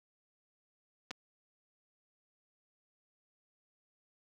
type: clicks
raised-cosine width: 0.2 ms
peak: -23 dBFS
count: 2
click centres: 1.108 / 1.112 s
effects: high-pass 100 Hz 12 dB/octave + 10-bit